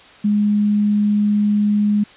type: tone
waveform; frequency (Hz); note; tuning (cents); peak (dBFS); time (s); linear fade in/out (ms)
sine; 207.7; G#3; 0; -13; 0.24-2.04; 10
effects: white hiss -44 dBFS RMS until 2.16 s + resampled to 8000 Hz